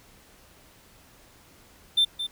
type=tone with echo; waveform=triangle; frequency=3565 Hz; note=A7; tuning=22 cents sharp; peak=-15 dBFS; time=1.97-2.05 s; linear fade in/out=10 ms; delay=220 ms; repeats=1; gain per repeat=-11 dB; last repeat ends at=2.27 s; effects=tanh soft clip ceiling -12 dBFS + pink hiss -55 dBFS RMS until 2.31 s